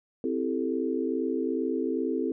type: chord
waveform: sine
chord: A minor seventh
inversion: first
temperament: equal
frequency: 261.6 / 329.6 / 392 / 440 Hz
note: C4 / E4 / G4 / A4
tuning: 0 / 0 / 0 / 0 cents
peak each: -30 / -31 / -33 / -32 dBFS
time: 0.24-2.32 s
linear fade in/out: 2 ms
effects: none